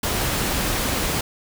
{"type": "noise", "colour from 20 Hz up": "pink", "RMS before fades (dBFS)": -23, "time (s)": [0.03, 1.21], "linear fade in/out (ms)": 5, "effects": []}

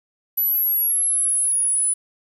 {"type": "linear sweep", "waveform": "sine", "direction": "down", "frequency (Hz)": [11930, 9956], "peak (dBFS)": -17, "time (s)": [0.37, 1.94], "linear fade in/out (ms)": 10, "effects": ["8-bit"]}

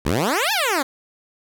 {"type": "exponential two-way sweep", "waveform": "10% pulse", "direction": "up then down", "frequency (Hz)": [62.6, 916, 257.2], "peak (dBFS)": -10, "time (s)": [0.05, 0.83], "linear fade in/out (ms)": 10, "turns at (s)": 0.52, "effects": []}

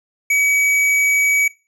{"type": "tone", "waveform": "square", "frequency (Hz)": 2273, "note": "C#7", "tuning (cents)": 43, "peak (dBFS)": -14, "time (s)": [0.3, 1.48], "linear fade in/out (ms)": 5, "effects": ["noise-tail reverb RT60 0.3 s tail -19 dB re dry", "low-pass 12000 Hz 12 dB/octave"]}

